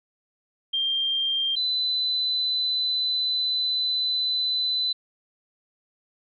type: tone pair in turn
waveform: sine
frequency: 3184 / 4012 Hz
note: G7 / B7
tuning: +26 / +26 cents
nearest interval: major third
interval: 400 cents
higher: second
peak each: -22 dBFS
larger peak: neither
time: 0.73-1.56 / 1.56-4.93 s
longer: second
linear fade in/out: 10 ms
effects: none